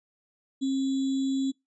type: tone with sample-and-hold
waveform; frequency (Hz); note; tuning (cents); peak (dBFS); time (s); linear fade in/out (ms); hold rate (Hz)
sine; 268.6; C4; +46; -24; 0.61-1.52; 20; 3675
effects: noise-tail reverb RT60 0.2 s tail -24 dB re dry + resampled to 22050 Hz